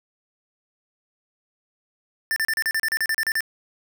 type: tone bursts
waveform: square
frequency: 1781 Hz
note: A6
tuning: 21 cents sharp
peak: -21 dBFS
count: 13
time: 2.31-3.406 s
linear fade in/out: 0 ms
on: 52 ms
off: 35 ms
effects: none